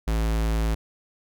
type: tone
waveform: square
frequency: 55 Hz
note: A1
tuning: in tune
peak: -22 dBFS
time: 0.07-0.75 s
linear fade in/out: 10 ms
effects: none